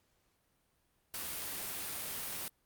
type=noise; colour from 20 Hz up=white; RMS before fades=-40 dBFS; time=1.14-2.48 s; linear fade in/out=0 ms; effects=pink hiss -75 dBFS RMS until 2.65 s + Opus 48 kbps